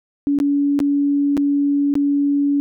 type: tone with dropouts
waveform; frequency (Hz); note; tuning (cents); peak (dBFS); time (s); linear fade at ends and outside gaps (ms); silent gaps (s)
sine; 284.5; C#4; +45; -14; 0.27-2.6; 0; 0.388-0.401 / 0.791-0.802 / 1.369-1.376 / 1.94-1.954
effects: none